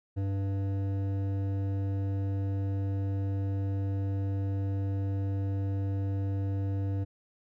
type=tone with hard clipping; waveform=triangle; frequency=98 Hz; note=G2; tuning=in tune; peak=-30 dBFS; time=0.16-7.05 s; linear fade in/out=20 ms; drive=15 dB; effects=none